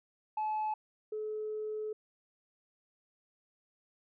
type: tone pair in turn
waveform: sine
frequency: 860 / 429.2 Hz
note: A5 / A4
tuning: -40 / -43 cents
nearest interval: octave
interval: 1203 cents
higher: first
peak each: -29 / -34 dBFS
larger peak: first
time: 0.37-0.74 / 1.12-1.93 s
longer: second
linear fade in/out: 5 ms
effects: tanh soft clip ceiling -29 dBFS